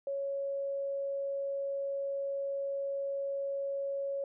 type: tone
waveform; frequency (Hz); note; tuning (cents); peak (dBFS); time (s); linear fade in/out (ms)
sine; 554.4; C#5; 0; -32; 0.07-4.24; 2
effects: none